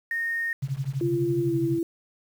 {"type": "tone", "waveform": "sine", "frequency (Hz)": 1845, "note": "A#6", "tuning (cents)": -18, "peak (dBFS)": -25, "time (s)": [0.11, 0.53], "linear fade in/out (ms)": 2}
{"type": "tone with tremolo", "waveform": "sine", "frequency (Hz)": 135.7, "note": "C#3", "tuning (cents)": -36, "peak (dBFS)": -22, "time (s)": [0.62, 1.79], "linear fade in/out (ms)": 10, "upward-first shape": "triangle", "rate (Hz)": 12, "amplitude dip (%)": 100}
{"type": "tone with pitch glide", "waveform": "sine", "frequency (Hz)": [343.7, 334.1], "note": ["F4", "E4"], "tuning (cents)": [-28, 23], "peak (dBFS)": -23, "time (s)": [1.01, 1.83], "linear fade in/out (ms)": 2, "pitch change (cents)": -49, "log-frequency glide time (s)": [1.44, 1.54]}
{"effects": ["8-bit"]}